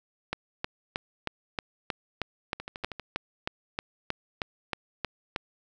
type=two click trains; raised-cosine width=0.3 ms; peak=-21 / -13 dBFS; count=6 / 17; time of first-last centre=2.6-2.997 / 0.33-5.361 s; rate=12.6 / 3.18 Hz; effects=none